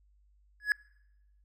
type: tone with exponential growth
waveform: triangle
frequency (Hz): 1687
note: G#6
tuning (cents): +27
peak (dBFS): -17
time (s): 0.6-0.72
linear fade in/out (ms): 1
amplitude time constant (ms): 24
effects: noise-tail reverb RT60 0.9 s tail -26 dB re dry + added 50 Hz sine -62 dBFS peak until 1.44 s